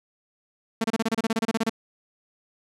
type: tone bursts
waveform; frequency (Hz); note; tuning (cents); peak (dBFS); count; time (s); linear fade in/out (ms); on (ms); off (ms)
sawtooth; 224.9; A3; +38; -17; 15; 0.81-1.696; 5; 32; 29
effects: low-pass 10000 Hz 12 dB/octave